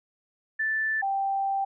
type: tone pair in turn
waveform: sine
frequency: 1760 / 784 Hz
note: A6 / G5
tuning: 0 / 0 cents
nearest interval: octave + major second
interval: 1400 cents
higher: first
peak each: -24 dBFS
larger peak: neither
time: 0.59-1.02 / 1.02-1.65 s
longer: second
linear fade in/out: 10 ms
effects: none